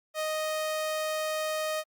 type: tone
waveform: sawtooth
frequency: 622.3 Hz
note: D#5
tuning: in tune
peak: -25 dBFS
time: 0.14-1.84 s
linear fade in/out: 50 ms
effects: Opus 48 kbps

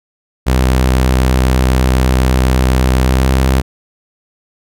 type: tone with pitch glide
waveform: sawtooth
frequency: 64 to 65.5 Hz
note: C2 to C2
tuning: -38 to +2 cents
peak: -5 dBFS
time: 0.46-3.62 s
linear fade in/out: 20 ms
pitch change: +40 cents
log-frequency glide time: 3.05-3.28 s
effects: none

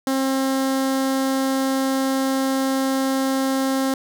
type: tone with notch filter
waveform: sawtooth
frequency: 267 Hz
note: C4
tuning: 35 cents sharp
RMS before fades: -21 dBFS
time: 0.07-3.94 s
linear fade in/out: 2 ms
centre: 2500 Hz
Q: 1.9
effects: none

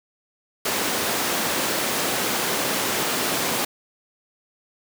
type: high-pass noise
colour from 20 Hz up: pink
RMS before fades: -24 dBFS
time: 0.65-3.65 s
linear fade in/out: 5 ms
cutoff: 250 Hz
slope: 12 dB/octave
effects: none

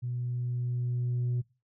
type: tone with level ramp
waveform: sine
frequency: 122.6 Hz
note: B2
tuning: 12 cents flat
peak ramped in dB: -30 to -24 dBFS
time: 0.02-1.42 s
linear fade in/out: 20 ms
effects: noise-tail reverb RT60 0.3 s tail -22 dB re dry + tanh soft clip ceiling -25 dBFS

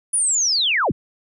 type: linear sweep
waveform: sine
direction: down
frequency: 9956 to 36.71 Hz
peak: -16 dBFS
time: 0.13-0.92 s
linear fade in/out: 10 ms
effects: none

